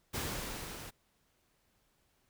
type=noise with level ramp; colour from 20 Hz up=pink; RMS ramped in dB=-36 to -47 dBFS; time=0.13-0.91 s; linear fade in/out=20 ms; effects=pink hiss -74 dBFS RMS until 2.29 s